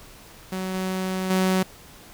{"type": "tone with level steps", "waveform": "sawtooth", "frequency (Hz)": 187.2, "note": "F#3", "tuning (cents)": 20, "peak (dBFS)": [-23, -21, -15], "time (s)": [0.52, 1.63], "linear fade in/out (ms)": 5, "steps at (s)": [0.74, 1.3], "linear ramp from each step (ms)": 5, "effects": ["pink hiss -47 dBFS RMS until 2.13 s"]}